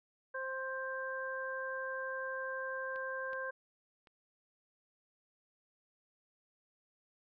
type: harmonic tone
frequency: 526 Hz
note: C5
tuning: 9 cents sharp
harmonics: 1 / 2 / 3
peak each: -41 / -44 / -40 dBFS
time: 0.34-3.51 s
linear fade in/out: 10 ms
type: clicks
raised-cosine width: 0.3 ms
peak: -39 / -36 / -44 dBFS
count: 3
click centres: 2.96 / 3.332 / 4.072 s
effects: none